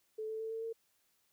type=tone with pitch steps; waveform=sine; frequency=435.5 / 440.1 / 444.7 / 449.3 / 454 Hz; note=A4 / A4 / A4 / A4 / A#4; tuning=-18 / 0 / +18 / +36 / -46 cents; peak=-37 dBFS; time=0.18-0.73 s; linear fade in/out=10 ms; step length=110 ms; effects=white hiss -75 dBFS RMS until 1.32 s